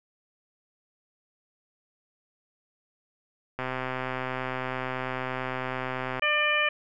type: click train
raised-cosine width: 0.5 ms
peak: -16 dBFS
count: 337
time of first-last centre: 3.59-6.195 s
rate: 129 Hz
type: harmonic tone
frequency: 598 Hz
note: D5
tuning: 31 cents sharp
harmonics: 1 / 2 / 3 / 4 / 5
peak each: -31 / -30 / -27 / -26 / -31 dBFS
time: 6.22-6.69 s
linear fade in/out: 5 ms
effects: none